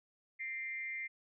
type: tone with amplitude modulation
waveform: sine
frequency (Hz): 2093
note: C7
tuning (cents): 0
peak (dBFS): -35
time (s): 0.39-1.08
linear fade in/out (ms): 20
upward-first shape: sine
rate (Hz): 266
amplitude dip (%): 65
effects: none